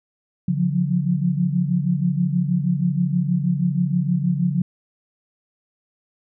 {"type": "tone cluster", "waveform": "sine", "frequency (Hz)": [143.1, 175.5, 181.8], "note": ["D3", "F3", "F#3"], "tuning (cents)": [-45, 9, -30], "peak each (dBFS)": -22, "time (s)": [0.48, 4.62], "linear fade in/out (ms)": 5, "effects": []}